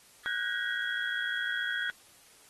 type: tone cluster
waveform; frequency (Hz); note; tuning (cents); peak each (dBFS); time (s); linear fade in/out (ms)
sine; 1456 / 1516 / 1630 / 1894 / 3311; F#6 / F#6 / G#6 / A#6 / G#7; -28 / +42 / -33 / +27 / -6; -36 / -35 / -35 / -39 / -38; 0.26-1.9; 0
effects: white hiss -58 dBFS RMS until 2.49 s + AAC 32 kbps